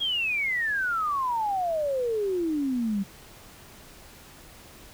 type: exponential sweep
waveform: sine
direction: down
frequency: 3322 to 190.8 Hz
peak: -24 dBFS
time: 0-3.04 s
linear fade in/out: 20 ms
effects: pink hiss -49 dBFS RMS until 4.93 s